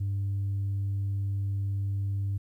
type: tone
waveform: sine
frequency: 99 Hz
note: G2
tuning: 18 cents sharp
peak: -25 dBFS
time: 0-2.38 s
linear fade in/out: 10 ms
effects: tanh soft clip ceiling -25 dBFS + 11-bit